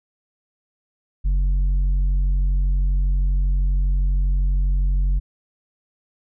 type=tone with tanh clipping; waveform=sine; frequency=46.27 Hz; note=F#1; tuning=1 cent sharp; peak=-17 dBFS; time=1.24-5.2 s; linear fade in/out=20 ms; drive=5 dB; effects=none